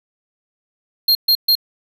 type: tone bursts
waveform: square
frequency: 4215 Hz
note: C8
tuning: 12 cents sharp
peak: -11 dBFS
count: 3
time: 1.08-1.553 s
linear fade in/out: 5 ms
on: 71 ms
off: 130 ms
effects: none